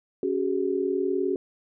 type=chord; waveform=sine; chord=C# suspended fourth; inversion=none; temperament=equal with one note detuned; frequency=277.2 / 375.6 / 415.3 Hz; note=C#4 / F#4 / G#4; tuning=0 / +26 / 0 cents; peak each=-30 / -25 / -29 dBFS; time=0.23-1.36 s; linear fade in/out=2 ms; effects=none